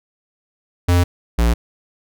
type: tone pair in turn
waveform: square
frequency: 88 / 58.13 Hz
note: F2 / A#1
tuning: +14 / -4 cents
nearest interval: perfect fifth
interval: 718 cents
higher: first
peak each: -12 / -13 dBFS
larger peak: first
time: 0.88-1.04 / 1.38-1.54 s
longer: neither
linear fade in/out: 10 ms
effects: none